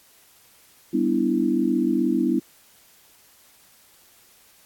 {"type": "chord", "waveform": "sine", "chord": "E minor seventh", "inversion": "first", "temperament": "equal", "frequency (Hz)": [196, 246.9, 293.7, 329.6], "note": ["G3", "B3", "D4", "E4"], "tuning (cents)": [0, 0, 0, 0], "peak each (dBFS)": [-27, -23, -25, -23], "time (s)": [0.93, 2.4], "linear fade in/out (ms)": 10, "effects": ["white hiss -55 dBFS RMS until 4.65 s", "AAC 64 kbps"]}